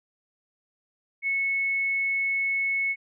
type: tone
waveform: sine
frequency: 2200 Hz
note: C#7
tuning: 14 cents flat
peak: -23 dBFS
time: 1.22-2.96 s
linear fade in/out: 50 ms
effects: none